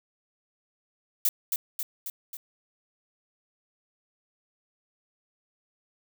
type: noise with echo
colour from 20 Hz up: violet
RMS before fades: -23 dBFS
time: 1.25-1.29 s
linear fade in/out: 2 ms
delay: 270 ms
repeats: 4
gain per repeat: -4 dB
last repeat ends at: 2.37 s
effects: none